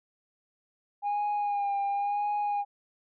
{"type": "tone with vibrato", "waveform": "sine", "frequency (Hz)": 814, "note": "G#5", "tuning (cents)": -35, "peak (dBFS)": -24, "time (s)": [1.02, 2.65], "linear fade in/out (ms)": 50, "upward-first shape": "sine", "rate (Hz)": 0.95, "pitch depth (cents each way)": 31, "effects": ["tanh soft clip ceiling -25 dBFS"]}